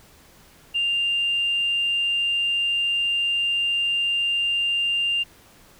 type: tone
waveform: sine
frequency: 2794 Hz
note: F7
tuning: in tune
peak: -19 dBFS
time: 0.74-5.24 s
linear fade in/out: 20 ms
effects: tanh soft clip ceiling -15 dBFS + pink hiss -52 dBFS RMS until 5.79 s